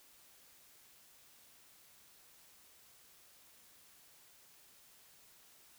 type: silence
effects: white hiss -63 dBFS RMS until 5.78 s